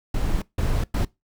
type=noise bursts at uneven times; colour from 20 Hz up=brown; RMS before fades=-22 dBFS; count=3; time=0.14-0.42 / 0.58-0.84 / 0.94-1.05 s; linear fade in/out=5 ms; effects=noise-tail reverb RT60 0.2 s tail -22 dB re dry